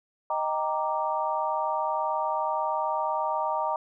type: chord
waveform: sine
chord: Eb major seventh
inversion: none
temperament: equal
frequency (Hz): 622.3 / 784 / 932.3 / 1174.7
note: Eb5 / G5 / Bb5 / D6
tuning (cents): 0 / 0 / 0 / 0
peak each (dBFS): -31 / -32 / -28 / -33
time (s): 0.3-3.76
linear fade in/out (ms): 2
effects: none